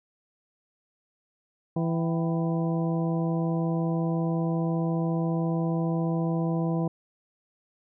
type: harmonic tone with a mistuned harmonic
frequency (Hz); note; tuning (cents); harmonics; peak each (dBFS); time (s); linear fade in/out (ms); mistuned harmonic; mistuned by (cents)
165.6; E3; +8; 1 / 2 / 3 / 4 / 5 / 6; -25 / -31 / -35 / -37 / -39 / -41; 1.76-6.88; 5; 5; -110
effects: none